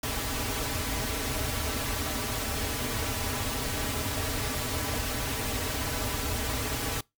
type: noise with comb filter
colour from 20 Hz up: pink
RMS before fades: -31 dBFS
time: 0.03-7.01 s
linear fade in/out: 5 ms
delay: 5.6 ms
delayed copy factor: -0.9
effects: noise-tail reverb RT60 0.2 s tail -24 dB re dry